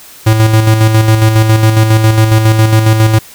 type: tone with tremolo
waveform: square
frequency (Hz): 110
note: A2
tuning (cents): 0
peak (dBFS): -4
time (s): 0.26-3.19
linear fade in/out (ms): 10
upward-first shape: square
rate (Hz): 7.3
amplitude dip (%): 45
effects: white hiss -35 dBFS RMS until 3.34 s